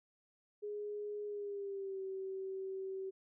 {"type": "tone with pitch glide", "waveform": "sine", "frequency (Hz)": [415.3, 383], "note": ["G#4", "G4"], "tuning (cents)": [0, -40], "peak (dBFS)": -39, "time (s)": [0.62, 3.11], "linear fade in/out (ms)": 20, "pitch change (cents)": -140, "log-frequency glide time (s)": [1.26, 2.01], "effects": []}